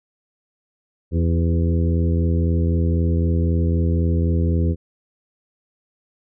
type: harmonic tone with a mistuned harmonic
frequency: 83.9 Hz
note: E2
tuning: 31 cents sharp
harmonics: 1 / 2 / 3 / 4 / 5 / 6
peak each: -17 / -23 / -27 / -29 / -31 / -33 dBFS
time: 1.11-4.76 s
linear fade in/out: 50 ms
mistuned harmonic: 5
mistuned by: -24 cents
effects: none